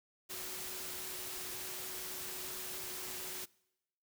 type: tone in noise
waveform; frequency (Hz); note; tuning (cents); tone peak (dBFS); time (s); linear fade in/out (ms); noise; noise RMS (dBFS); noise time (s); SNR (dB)
sine; 370; F#4; 0; -53; 0.29-3.46; 20; white; -43; 0.29-3.46; -13
effects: noise-tail reverb RT60 0.9 s tail -24 dB re dry